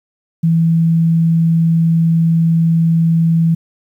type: tone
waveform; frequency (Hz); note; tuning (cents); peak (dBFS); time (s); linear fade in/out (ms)
sine; 164.81; E3; 0; -9; 0.43-3.55; 10
effects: 8-bit